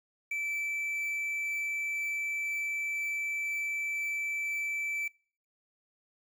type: tone with quantisation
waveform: triangle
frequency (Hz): 2321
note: D7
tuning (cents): -21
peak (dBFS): -29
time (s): 0.31-5.08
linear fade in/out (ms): 5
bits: 9
effects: noise-tail reverb RT60 0.5 s tail -25 dB re dry